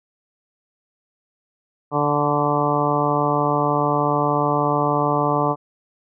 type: harmonic tone with a mistuned harmonic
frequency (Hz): 146.6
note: D3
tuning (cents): -3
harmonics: 1 / 2 / 3 / 4 / 5 / 6 / 7 / 8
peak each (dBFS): -25 / -25 / -25 / -25 / -25 / -25 / -25 / -25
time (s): 1.91-5.56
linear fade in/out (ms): 50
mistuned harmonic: 8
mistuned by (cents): -25
effects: none